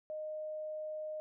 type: tone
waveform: sine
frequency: 617 Hz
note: D#5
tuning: 15 cents flat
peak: -38 dBFS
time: 0.1-1.2 s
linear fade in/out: 0 ms
effects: none